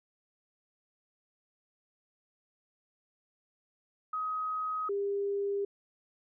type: tone pair in turn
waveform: sine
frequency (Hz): 1262 / 401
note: D#6 / G4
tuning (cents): +24 / +39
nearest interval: octave + minor sixth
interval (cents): 1985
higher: first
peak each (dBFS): -31 / -29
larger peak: second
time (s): 4.13-4.89 / 4.89-5.65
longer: neither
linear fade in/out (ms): 5
effects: none